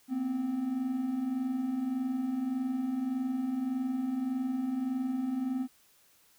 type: tone pair together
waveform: triangle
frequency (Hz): 238.1 / 259.8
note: A#3 / C4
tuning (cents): +37 / -12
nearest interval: major second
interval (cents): 151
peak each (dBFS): -36 / -28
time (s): 0.08-5.68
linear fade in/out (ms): 50
effects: white hiss -64 dBFS RMS until 6.38 s